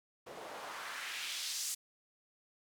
white noise with band-pass filter sweep, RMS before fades -42 dBFS, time 0.26-1.75 s, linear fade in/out 10 ms, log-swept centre 400 to 7500 Hz, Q 1.4, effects none

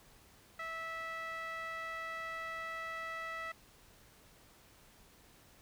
sawtooth tone with band-pass filter, 654 Hz, E5, 14 cents flat, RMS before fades -42 dBFS, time 0.59-3.52 s, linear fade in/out 5 ms, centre 1700 Hz, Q 4.2, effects pink hiss -62 dBFS RMS until 5.61 s

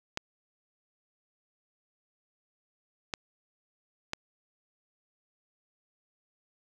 clicks, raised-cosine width 0.2 ms, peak -14 dBFS, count 3, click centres 0.174 / 3.138 / 4.134 s, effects none

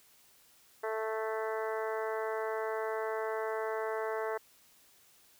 harmonic tone, 220 Hz, A3, in tune, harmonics 2 / 3 / 4 / 5 / 6 / 7 / 8 / 9, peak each -35 / -39 / -41 / -43 / -45 / -46 / -47 / -48 dBFS, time 0.83-4.38 s, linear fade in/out 10 ms, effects white hiss -63 dBFS RMS until 5.39 s

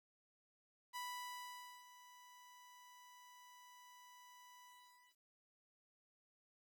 sawtooth tone with ADSR envelope, 987.8 Hz, B5, in tune, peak -40 dBFS, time 0.93-5.24 s, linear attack 31 ms, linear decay 870 ms, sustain -16 dB, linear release 580 ms, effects 12-bit

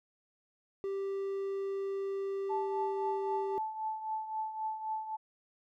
triangle tone, 392 Hz, G4, in tune, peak -31 dBFS, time 0.84-3.58 s, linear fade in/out 0 ms
sine tone with tremolo, 873 Hz, A5, 14 cents flat, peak -31 dBFS, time 2.49-5.17 s, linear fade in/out 20 ms, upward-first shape triangle, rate 3.8 Hz, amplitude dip 70%
effects none

